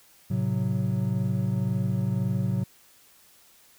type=chord; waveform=triangle; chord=F# diminished; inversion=first; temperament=equal with one note detuned; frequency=110 / 131.87 / 185 Hz; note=A2 / C3 / F#3; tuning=0 / +14 / 0 cents; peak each=-26 dBFS; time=0.3-2.64 s; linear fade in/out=10 ms; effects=white hiss -57 dBFS RMS until 3.78 s